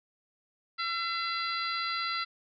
harmonic tone, 677 Hz, E5, 46 cents sharp, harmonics 2 / 3 / 4 / 5 / 6 / 7, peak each -33 / -37 / -42 / -44 / -37 / -39 dBFS, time 0.78-2.25 s, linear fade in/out 20 ms, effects none

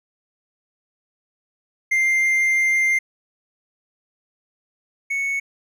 triangle tone pair in turn, 2098 / 2213 Hz, C7 / C#7, +4 / -3 cents, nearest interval minor second, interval 93 cents, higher second, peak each -14 / -19 dBFS, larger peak first, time 1.91-2.99 / 5.1-5.4 s, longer first, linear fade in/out 10 ms, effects none

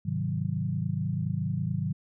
sine chord, Ab dominant seventh, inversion none, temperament equal, 103.83 / 130.81 / 155.56 / 185 Hz, Ab2 / C3 / Eb3 / Gb3, 0 / 0 / 0 / 0 cents, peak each -33 / -33 / -31 / -33 dBFS, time 0.05-1.93 s, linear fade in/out 10 ms, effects none

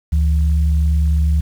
sine tone pair together, 73.42 / 164.82 Hz, D2 / E3, 0 / 0 cents, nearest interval octave + major second, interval 1400 cents, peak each -12 / -24 dBFS, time 0.12-1.41 s, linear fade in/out 10 ms, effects 7-bit

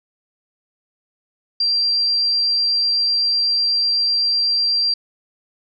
sine tone, 4727 Hz, D8, 10 cents sharp, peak -15 dBFS, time 1.6-4.94 s, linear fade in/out 5 ms, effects none

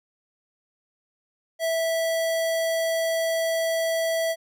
square tone, 656 Hz, E5, 9 cents flat, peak -23 dBFS, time 1.59-4.36 s, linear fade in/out 50 ms, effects none

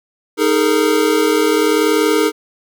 square chord, D# suspended fourth, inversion none, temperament equal with one note detuned, 311.1 / 415.3 / 456 Hz, D#4 / G#4 / A#4, 0 / 0 / -38 cents, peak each -17 dBFS, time 0.37-2.32 s, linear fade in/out 50 ms, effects none

